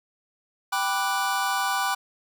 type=chord; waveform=square; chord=G major seventh; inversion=none; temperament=equal; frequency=784 / 987.8 / 1174.7 / 1480 Hz; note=G5 / B5 / D6 / F#6; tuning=0 / 0 / 0 / 0 cents; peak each=-29 / -30 / -30 / -30 dBFS; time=0.72-1.95 s; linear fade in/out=10 ms; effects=none